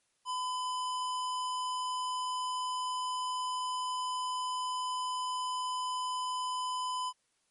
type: tone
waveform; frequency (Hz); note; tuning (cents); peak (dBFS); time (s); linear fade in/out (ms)
square; 1008; B5; +35; -33; 0.25-7.13; 50
effects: white hiss -75 dBFS RMS until 7.5 s + MP3 48 kbps